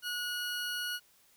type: tone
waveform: 20% pulse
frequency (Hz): 1454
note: F#6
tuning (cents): -31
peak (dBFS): -29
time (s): 0.02-1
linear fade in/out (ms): 50
effects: white hiss -65 dBFS RMS until 1.36 s